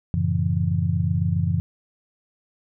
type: chord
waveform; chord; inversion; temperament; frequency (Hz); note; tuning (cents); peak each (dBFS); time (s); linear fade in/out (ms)
sine; F# minor seventh; none; just; 92.5 / 111 / 138.75 / 166.5; F#2 / A2 / C#3 / E3; 0 / +16 / +2 / +18; -23 / -27 / -26 / -24; 0.14-1.6; 0
effects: none